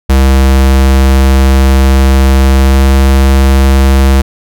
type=tone with pitch glide; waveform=square; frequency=66.7 to 67.2 Hz; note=C2 to C2; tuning=+34 to +47 cents; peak=-4 dBFS; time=0.09-4.22 s; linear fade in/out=10 ms; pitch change=+13 cents; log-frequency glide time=2.59-2.82 s; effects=none